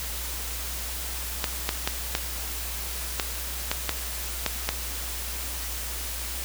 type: clicks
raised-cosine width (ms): 0.2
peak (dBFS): -6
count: 9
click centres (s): 1.442 / 1.691 / 1.875 / 2.151 / 3.198 / 3.715 / 3.893 / 4.463 / 4.69
effects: added 60 Hz sine -35 dBFS peak until 6.44 s + white hiss -34 dBFS RMS until 6.44 s